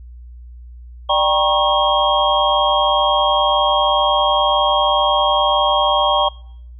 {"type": "tone cluster", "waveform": "sine", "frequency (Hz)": [595, 783, 950, 1092, 3243], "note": ["D5", "G5", "A#5", "C#6", "G#7"], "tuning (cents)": [22, -2, 33, -26, -42], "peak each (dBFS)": -19, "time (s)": [1.09, 6.29], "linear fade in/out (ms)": 10, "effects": ["noise-tail reverb RT60 0.7 s tail -25 dB re dry", "added 60 Hz sine -34 dBFS peak until 6.79 s"]}